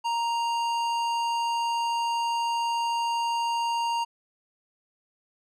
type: tone with low-pass filter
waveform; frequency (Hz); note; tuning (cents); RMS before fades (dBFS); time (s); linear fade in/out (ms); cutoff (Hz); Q
square; 933; A#5; +1; -27; 0.04-4.05; 20; 6900; 0.56
effects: none